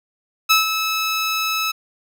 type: tone with ADSR envelope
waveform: 15% pulse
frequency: 1300 Hz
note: E6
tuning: 24 cents flat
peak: -4 dBFS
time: 0.49-1.72 s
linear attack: 19 ms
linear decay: 140 ms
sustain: -9 dB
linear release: 13 ms
effects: none